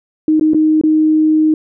sine tone with dropouts, 311.1 Hz, D#4, in tune, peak -8 dBFS, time 0.28-1.54 s, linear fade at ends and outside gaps 2 ms, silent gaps 0.397-0.41 / 0.535-0.545 / 0.813-0.836 s, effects none

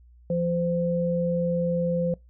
sine tone pair together, 172.1 / 515.7 Hz, F3 / C5, -25 / -25 cents, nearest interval octave + perfect fifth, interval 1900 cents, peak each -25 dBFS, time 0.3-2.14 s, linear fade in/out 2 ms, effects noise-tail reverb RT60 0.2 s tail -24 dB re dry + added 60 Hz sine -50 dBFS peak until 2.29 s

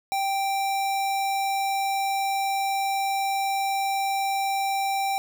square tone, 784 Hz, G5, in tune, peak -24 dBFS, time 0.12-5.18 s, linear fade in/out 0 ms, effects none

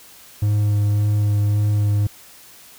triangle tone with vibrato, 103.83 Hz, G#2, in tune, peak -13 dBFS, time 0.42-2.07 s, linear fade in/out 5 ms, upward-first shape sine, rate 1.8 Hz, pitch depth 13 cents each way, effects white hiss -45 dBFS RMS until 2.78 s

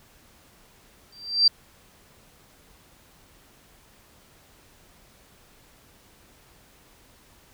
sine tone with exponential growth, 4700 Hz, D8, 1 cent sharp, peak -11 dBFS, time 1.12-1.48 s, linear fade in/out 5 ms, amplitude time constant 77 ms, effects pink hiss -56 dBFS RMS until 7.53 s

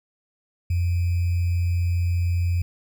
sine tone with sample-and-hold, 87.31 Hz, F2, in tune, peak -19 dBFS, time 0.7-2.62 s, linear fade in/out 5 ms, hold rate 2450 Hz, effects none

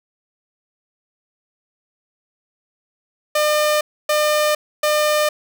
sawtooth tone bursts, 603 Hz, D5, 46 cents sharp, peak -11 dBFS, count 3, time 3.35-5.29 s, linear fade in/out 5 ms, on 460 ms, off 280 ms, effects none

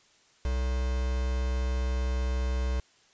triangle tone with quantisation, 63.2 Hz, B1, 41 cents sharp, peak -24 dBFS, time 0.45-2.8 s, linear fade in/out 0 ms, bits 6, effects white hiss -62 dBFS RMS until 3.13 s + resampled to 16000 Hz

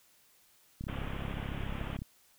click train, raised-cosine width 5 ms, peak -27 dBFS, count 42, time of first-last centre 0.81-2.019 s, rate 33.9 Hz
pink low-pass noise, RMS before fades -42 dBFS, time 0.88-1.97 s, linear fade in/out 5 ms, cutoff 3400 Hz, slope 96 dB/octave
effects white hiss -65 dBFS RMS until 2.38 s

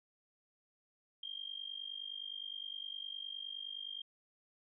sine tone with amplitude modulation, 3200 Hz, G7, 35 cents sharp, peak -38 dBFS, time 1.23-4.02 s, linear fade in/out 5 ms, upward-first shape sine, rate 49.7 Hz, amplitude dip 90%, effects none

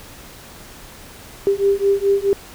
sine beating tone pair, 394.8 / 399.5 Hz, G4 / G4, +12 / +33 cents, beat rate 4.7 Hz, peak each -17 / -17 dBFS, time 1.47-2.33 s, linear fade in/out 0 ms, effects pink hiss -40 dBFS RMS until 2.54 s

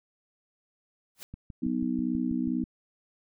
white noise with exponential growth, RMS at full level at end -39 dBFS, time 1.15-1.23 s, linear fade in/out 0 ms, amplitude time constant 17 ms
click train, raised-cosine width 5 ms, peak -28 dBFS, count 9, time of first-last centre 1.34-2.639 s, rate 6.16 Hz
harmonic tone, 62.2 Hz, B1, 13 cents sharp, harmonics 3 / 4 / 5, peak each -34 / -28 / -32 dBFS, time 1.62-2.64 s, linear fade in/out 10 ms
effects none

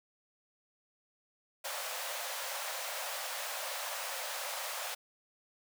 pink high-pass noise, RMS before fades -39 dBFS, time 1.64-4.95 s, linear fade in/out 10 ms, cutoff 510 Hz, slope 96 dB/octave, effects none

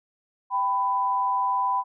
sine tone pair together, 784 / 996.9 Hz, G5 / B5, 0 / +16 cents, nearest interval major third, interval 416 cents, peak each -28 / -22 dBFS, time 0.5-1.84 s, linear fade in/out 50 ms, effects none

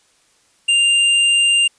square tone, 2794 Hz, F7, in tune, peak -12 dBFS, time 0.68-1.68 s, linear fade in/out 10 ms, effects white hiss -57 dBFS RMS until 1.78 s + resampled to 22050 Hz

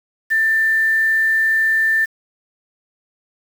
sine tone with quantisation, 1781 Hz, A6, 21 cents sharp, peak -13 dBFS, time 0.3-2.06 s, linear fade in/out 20 ms, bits 6, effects none

